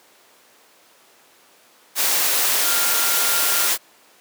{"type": "tone in noise", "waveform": "sine", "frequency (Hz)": 1396.9, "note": "F6", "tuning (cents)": 0, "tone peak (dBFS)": -28, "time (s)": [2.62, 3.7], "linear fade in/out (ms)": 50, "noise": "white", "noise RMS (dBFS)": -19, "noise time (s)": [1.95, 3.78], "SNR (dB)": -12, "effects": ["pink hiss -52 dBFS RMS until 4.2 s", "high-pass 400 Hz 12 dB/octave"]}